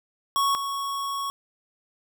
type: tone pair in turn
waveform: square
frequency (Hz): 1108.7 / 1108.7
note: C#6 / C#6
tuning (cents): 0 / 0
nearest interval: unison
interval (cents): 0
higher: neither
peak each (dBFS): -21 / -28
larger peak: first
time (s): 0.36-0.55 / 0.55-1.3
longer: second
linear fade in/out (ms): 0
effects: none